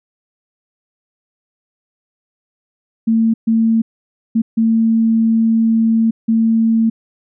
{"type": "tone bursts at uneven times", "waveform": "sine", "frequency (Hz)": 225.4, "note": "A3", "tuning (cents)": 42, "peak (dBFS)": -10, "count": 5, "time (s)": [[3.07, 3.34], [3.47, 3.82], [4.35, 4.42], [4.57, 6.11], [6.28, 6.9]], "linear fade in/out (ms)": 10, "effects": []}